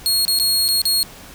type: tone with dropouts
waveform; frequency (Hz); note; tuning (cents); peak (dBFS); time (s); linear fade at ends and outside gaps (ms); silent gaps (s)
sawtooth; 4300; C8; +47; -12; 0.06-1.03; 0; 0.251-0.28 / 0.389-0.398 / 0.681-0.687 / 0.817-0.854
effects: pink hiss -40 dBFS RMS until 1.34 s